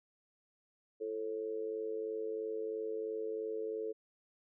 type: tone with amplitude modulation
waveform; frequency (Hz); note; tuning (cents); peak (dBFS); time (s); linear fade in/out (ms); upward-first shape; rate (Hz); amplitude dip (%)
sine; 440; A4; 0; -32; 1-3.93; 20; sine; 103; 80
effects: none